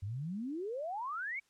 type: exponential sweep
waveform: sine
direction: up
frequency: 92 to 2300 Hz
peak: -36 dBFS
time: 0.02-1.4 s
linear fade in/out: 10 ms
effects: white hiss -73 dBFS RMS until 1.49 s + low-pass 8000 Hz 12 dB/octave